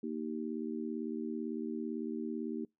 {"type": "harmonic tone", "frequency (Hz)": 77.9, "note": "D#2", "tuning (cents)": 3, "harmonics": [3, 4, 5], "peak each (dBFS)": [-38, -40, -42], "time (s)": [0.03, 2.65], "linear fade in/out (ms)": 5, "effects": ["noise-tail reverb RT60 0.2 s tail -26 dB re dry"]}